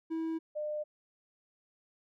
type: tone pair in turn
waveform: triangle / sine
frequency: 324.3 / 602.4 Hz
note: E4 / D5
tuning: -28 / +44 cents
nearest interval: major seventh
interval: 1072 cents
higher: second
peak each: -30 / -33 dBFS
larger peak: first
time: 0.1-0.39 / 0.55-0.84 s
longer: neither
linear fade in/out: 20 ms
effects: none